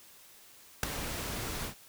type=noise with ADSR envelope; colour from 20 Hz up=pink; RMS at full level=-23 dBFS; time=0.83-1.75 s; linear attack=3 ms; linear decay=6 ms; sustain=-14 dB; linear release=100 ms; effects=white hiss -56 dBFS RMS until 1.88 s